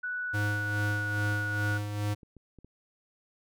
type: tone with pitch glide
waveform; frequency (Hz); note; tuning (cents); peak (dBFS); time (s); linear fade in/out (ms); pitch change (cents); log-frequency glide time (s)
sine; 1480 to 1457.9; F#6 to F#6; 0 to -26; -31; 0.03-1.78; 10; -26; 0.17-1.23
type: tone with tremolo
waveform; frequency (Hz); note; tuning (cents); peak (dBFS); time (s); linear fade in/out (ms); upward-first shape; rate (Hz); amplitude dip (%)
square; 103.83; G#2; 0; -28; 0.33-2.15; 20; sine; 2.4; 50
type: clicks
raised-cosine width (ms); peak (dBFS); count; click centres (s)
3; -38; 10; 0.791 / 0.911 / 1.181 / 1.267 / 1.323 / 1.719 / 2.232 / 2.367 / 2.587 / 2.646
effects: none